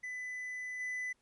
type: tone with level steps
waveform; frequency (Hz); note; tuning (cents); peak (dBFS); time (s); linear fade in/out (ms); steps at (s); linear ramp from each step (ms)
triangle; 2000; B6; +21; -37 / -34; 0.03-1.13; 10; 0.79; 20
effects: pink hiss -75 dBFS RMS until 1.21 s + resampled to 24000 Hz